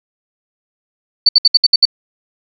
sine tone bursts, 4501 Hz, C#8, 26 cents sharp, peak -4 dBFS, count 7, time 1.26-1.854 s, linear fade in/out 5 ms, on 30 ms, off 64 ms, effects none

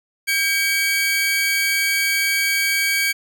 sawtooth tone pair together, 1603 / 2271 Hz, G6 / C#7, +38 / +41 cents, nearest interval tritone, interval 603 cents, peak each -20 / -15 dBFS, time 0.27-3.13 s, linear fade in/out 20 ms, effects none

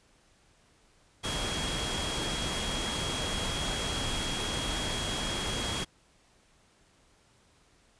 sine tone in noise, 3288 Hz, G#7, 18 cents flat, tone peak -36 dBFS, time 1.23-5.85 s, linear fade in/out 20 ms, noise pink, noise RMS -33 dBFS, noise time 1.23-5.85 s, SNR -6 dB, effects pink hiss -64 dBFS RMS until 7.99 s + resampled to 22050 Hz

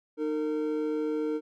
triangle tone pair together, 306.9 / 456.9 Hz, D#4 / A#4, -24 / -35 cents, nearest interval perfect fifth, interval 689 cents, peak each -28 dBFS, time 0.17-1.41 s, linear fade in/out 50 ms, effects none

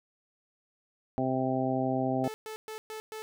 harmonic tone, 130.5 Hz, C3, 4 cents flat, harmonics 1 / 2 / 3 / 4 / 5 / 6, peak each -35 / -30 / -36 / -37 / -33 / -34 dBFS, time 1.18-2.28 s, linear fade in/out 0 ms
sawtooth tone bursts, 435.8 Hz, A4, 17 cents flat, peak -34 dBFS, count 5, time 2.24-3.22 s, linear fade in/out 0 ms, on 100 ms, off 120 ms
effects none

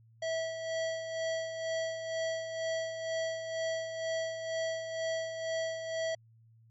square tone with tremolo, 651 Hz, E5, 22 cents flat, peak -31 dBFS, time 0.22-6.15 s, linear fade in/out 5 ms, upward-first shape sine, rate 2.1 Hz, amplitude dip 55%, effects added 113 Hz sine -58 dBFS peak until 6.7 s + MP3 32 kbps

